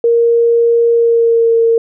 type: tone with pitch glide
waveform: sine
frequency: 467.1 to 458.5 Hz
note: A#4 to A#4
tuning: +3 to -29 cents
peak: -7 dBFS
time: 0.04-1.78 s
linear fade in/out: 2 ms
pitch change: -32 cents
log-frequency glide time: 0.92-1.54 s
effects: none